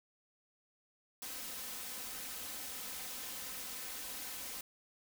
white noise with comb filter, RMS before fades -44 dBFS, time 1.22-4.61 s, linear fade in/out 2 ms, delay 3.9 ms, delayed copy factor +0.6, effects none

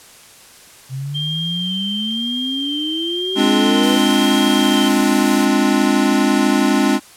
sine exponential sweep, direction up, 129.9 to 505 Hz, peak -22 dBFS, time 0.89-3.99 s, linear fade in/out 50 ms
sine tone with vibrato, 3171 Hz, G7, 19 cents sharp, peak -21 dBFS, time 1.14-4.9 s, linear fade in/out 20 ms, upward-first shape sine, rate 1 Hz, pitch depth 20 cents each way
square chord, D half-diminished seventh, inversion second, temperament equal, 207.7 / 261.6 / 293.7 / 349.2 Hz, Ab3 / C4 / D4 / F4, 0 / 0 / 0 / 0 cents, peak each -19 / -18 / -18 / -22 dBFS, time 3.35-7 s, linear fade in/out 50 ms
white noise, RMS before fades -28 dBFS, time 3.83-5.45 s, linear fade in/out 2 ms
effects white hiss -43 dBFS RMS until 7.16 s + low-pass 11000 Hz 12 dB/octave

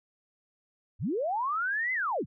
sine linear two-way sweep, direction up then down, 61 to 2074 to 61 Hz, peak -27 dBFS, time 0.99-2.26 s, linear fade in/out 50 ms, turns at 1.93 s, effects none

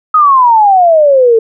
sine exponential sweep, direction down, 1275 to 440 Hz, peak -3 dBFS, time 0.14-1.39 s, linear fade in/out 5 ms, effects none

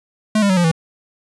square tone with pitch steps, 215.1 / 200.7 / 187.26 / 174.72 / 163.02 Hz, A3 / G3 / F#3 / F3 / E3, -39 / +41 / +21 / +1 / -19 cents, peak -13 dBFS, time 0.35-0.715 s, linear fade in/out 5 ms, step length 73 ms, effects resampled to 24000 Hz

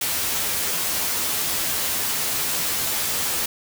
white noise with comb filter, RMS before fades -24 dBFS, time 0.01-3.46 s, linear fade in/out 5 ms, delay 12 ms, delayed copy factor +0.55, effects none

